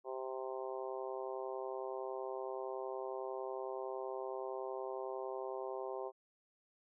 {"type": "harmonic tone", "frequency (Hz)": 130.81, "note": "C3", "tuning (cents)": 0, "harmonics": [3, 4, 5, 6, 7, 8], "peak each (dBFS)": [-43, -45, -47, -49, -50, -51], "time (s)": [0.04, 6.12], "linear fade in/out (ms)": 50, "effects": []}